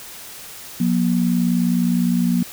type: tone pair together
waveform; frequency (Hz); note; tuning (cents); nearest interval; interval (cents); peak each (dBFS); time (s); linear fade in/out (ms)
sine; 178.94 / 238.7; F3 / A#3; +42 / +41; perfect fourth; 499; -18; 0.8-2.43; 5
effects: white hiss -37 dBFS RMS until 2.52 s